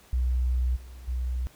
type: tone with level steps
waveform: sine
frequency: 62.4 Hz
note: B1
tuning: 19 cents sharp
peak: -22 / -41 / -26 dBFS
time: 0.13-1.47 s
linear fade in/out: 0 ms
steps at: 0.75 / 1.07 s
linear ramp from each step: 20 ms
effects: pink hiss -56 dBFS RMS until 1.55 s